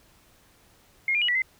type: tone with pitch steps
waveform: sine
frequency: 2141 / 2405 / 2914 / 1953 / 2060 Hz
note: C7 / D7 / F#7 / B6 / C7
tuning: +39 / +41 / -27 / -20 / -28 cents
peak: -21 dBFS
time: 1.08-1.42 s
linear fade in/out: 2 ms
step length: 68 ms
effects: pink hiss -59 dBFS RMS until 1.59 s